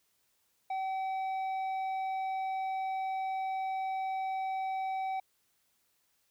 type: tone with tanh clipping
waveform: sine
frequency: 764 Hz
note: G5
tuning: 45 cents flat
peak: -33 dBFS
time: 0.7-5.2 s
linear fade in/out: 5 ms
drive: 7 dB
effects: white hiss -74 dBFS RMS until 6.3 s